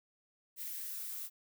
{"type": "noise with high-pass filter sweep", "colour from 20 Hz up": "violet", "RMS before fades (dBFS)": -42, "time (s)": [0.56, 1.3], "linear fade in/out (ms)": 50, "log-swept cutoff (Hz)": [2000, 1100], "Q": 2.3, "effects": []}